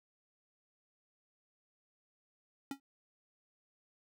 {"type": "tone with exponential decay", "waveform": "square", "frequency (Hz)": 275.6, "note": "C#4", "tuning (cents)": -10, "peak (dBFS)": -35, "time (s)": [2.71, 2.8], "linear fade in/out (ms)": 2, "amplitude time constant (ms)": 18, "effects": []}